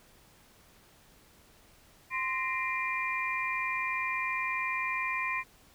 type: tone cluster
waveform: sine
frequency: 1039 / 1854 / 2071 / 2394 Hz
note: C6 / A#6 / C7 / D7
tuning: -12 / -10 / -18 / +33 cents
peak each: -34 / -37 / -39 / -33 dBFS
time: 2.1-5.44 s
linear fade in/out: 50 ms
effects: pink hiss -60 dBFS RMS until 5.74 s